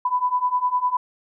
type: beating tone pair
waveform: sine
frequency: 990 / 999.9 Hz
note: B5 / B5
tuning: +4 / +21 cents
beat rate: 9.9 Hz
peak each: -23 / -21 dBFS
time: 0.05-0.97 s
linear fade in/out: 5 ms
effects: none